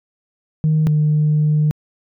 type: tone pair in turn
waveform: sine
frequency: 155.56 / 151.66 Hz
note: D#3 / D#3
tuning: 0 / -44 cents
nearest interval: unison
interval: 44 cents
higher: first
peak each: -11 dBFS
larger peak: neither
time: 0.64-0.87 / 0.87-1.71 s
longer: second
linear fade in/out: 0 ms
effects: tanh soft clip ceiling -9 dBFS